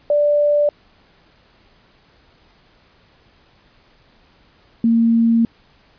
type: tone pair in turn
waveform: sine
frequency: 587.3 / 229.7 Hz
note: D5 / A#3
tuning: 0 / -25 cents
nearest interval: octave + major third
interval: 1625 cents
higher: first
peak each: -12 / -11 dBFS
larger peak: second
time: 0.1-0.69 / 4.84-5.45 s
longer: second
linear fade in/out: 2 ms
effects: pink hiss -54 dBFS RMS until 5.98 s + resampled to 11025 Hz